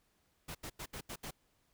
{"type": "noise bursts at uneven times", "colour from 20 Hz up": "pink", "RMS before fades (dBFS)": -44, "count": 6, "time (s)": [[0.48, 0.55], [0.63, 0.7], [0.79, 0.86], [0.93, 1.01], [1.09, 1.16], [1.23, 1.31]], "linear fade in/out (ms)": 10, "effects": ["pink hiss -75 dBFS RMS until 1.73 s"]}